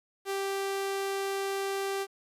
sawtooth tone, 392 Hz, G4, in tune, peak -26 dBFS, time 0.25-2.07 s, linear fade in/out 50 ms, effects resampled to 32000 Hz + 10-bit

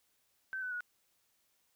sine tone with pitch steps, 1542 / 1499 / 1457.1 Hz, G6 / F#6 / F#6, -29 / +22 / -27 cents, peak -36 dBFS, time 0.53-0.806 s, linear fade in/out 0 ms, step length 92 ms, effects white hiss -75 dBFS RMS until 1.75 s

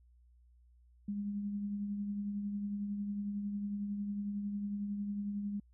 sine tone with tremolo, 203.6 Hz, G#3, 34 cents flat, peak -33 dBFS, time 1.08-5.6 s, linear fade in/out 5 ms, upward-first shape triangle, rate 11 Hz, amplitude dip 40%, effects added 60 Hz sine -61 dBFS peak until 5.73 s

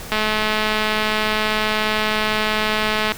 click train, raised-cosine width 0.3 ms, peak -4 dBFS, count 646, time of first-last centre 0.12-3.12 s, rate 215 Hz, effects pink hiss -34 dBFS RMS until 3.17 s

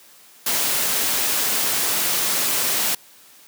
white noise, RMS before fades -21 dBFS, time 0.46-2.95 s, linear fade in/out 5 ms, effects white hiss -49 dBFS RMS until 3.47 s + high-pass 150 Hz 12 dB/octave

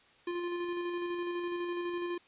square tone with tremolo, 349.2 Hz, F4, in tune, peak -33 dBFS, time 0.27-2.18 s, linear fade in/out 5 ms, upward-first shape square, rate 12 Hz, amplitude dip 25%, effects white hiss -62 dBFS RMS until 2.27 s + resampled to 8000 Hz

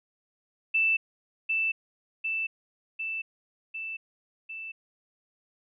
sine tone with echo, 2651 Hz, E7, 9 cents sharp, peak -21 dBFS, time 0.74-0.97 s, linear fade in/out 10 ms, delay 750 ms, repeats 5, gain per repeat -3 dB, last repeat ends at 4.72 s, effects none

